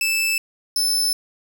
sawtooth tone pair in turn, 2634 / 5268 Hz, E7 / E8, -2 / -2 cents, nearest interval octave, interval 1200 cents, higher second, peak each -15 dBFS, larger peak neither, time 0.01-0.38 / 0.76-1.13 s, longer neither, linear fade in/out 2 ms, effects 7-bit

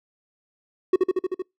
triangle tone with echo, 370.7 Hz, F#4, 3 cents sharp, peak -11 dBFS, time 0.93-0.96 s, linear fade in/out 5 ms, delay 77 ms, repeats 6, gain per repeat -2 dB, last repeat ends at 1.422 s, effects noise-tail reverb RT60 0.2 s tail -26 dB re dry

